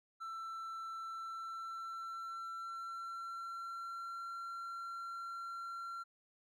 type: tone with pitch glide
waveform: triangle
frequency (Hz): 1335 to 1367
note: E6 to F6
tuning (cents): +22 to -37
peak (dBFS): -40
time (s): 0.2-6.04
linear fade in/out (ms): 20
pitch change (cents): +41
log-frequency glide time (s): 0.96-4.29
effects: none